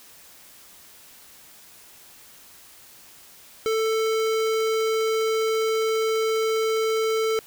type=tone with notch filter; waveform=square; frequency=442.6 Hz; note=A4; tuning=10 cents sharp; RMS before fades=-23 dBFS; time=3.66-7.39 s; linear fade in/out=0 ms; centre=11000 Hz; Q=1.3; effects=white hiss -49 dBFS RMS until 7.46 s